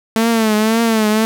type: tone with vibrato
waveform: sawtooth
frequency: 221.5 Hz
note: A3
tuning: 12 cents sharp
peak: -8 dBFS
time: 0.16-1.25 s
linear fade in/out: 0 ms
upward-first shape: triangle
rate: 1.9 Hz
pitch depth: 87 cents each way
effects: none